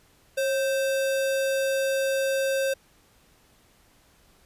sine tone with sample-and-hold, 541 Hz, C#5, 42 cents flat, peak -22 dBFS, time 0.37-2.74 s, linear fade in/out 10 ms, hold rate 2100 Hz, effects pink hiss -60 dBFS RMS until 4.45 s + resampled to 32000 Hz

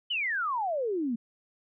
sine exponential sweep, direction down, 3079 to 220 Hz, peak -27 dBFS, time 0.1-1.16 s, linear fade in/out 10 ms, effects none

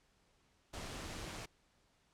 pink noise with amplitude modulation, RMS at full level -44 dBFS, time 0.73-1.46 s, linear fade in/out 10 ms, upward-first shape sine, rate 151 Hz, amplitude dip 25%, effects pink hiss -73 dBFS RMS until 2.13 s + low-pass 8000 Hz 12 dB/octave

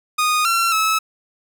sawtooth tone with pitch steps, 1235 / 1359 / 1298 Hz, D#6 / F6 / E6, -13 / -48 / -27 cents, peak -12 dBFS, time 0.18-0.99 s, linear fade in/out 10 ms, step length 270 ms, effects none

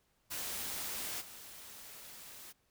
white noise with level steps, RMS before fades -40 / -51 dBFS, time 0.3-2.53 s, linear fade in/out 20 ms, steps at 1.2 s, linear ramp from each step 20 ms, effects pink hiss -75 dBFS RMS until 2.7 s

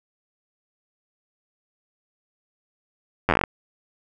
slowing click train, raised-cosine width 0.5 ms, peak -3 dBFS, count 10, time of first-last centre 3.29-3.438 s, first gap 10 ms, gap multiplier 1.12, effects none

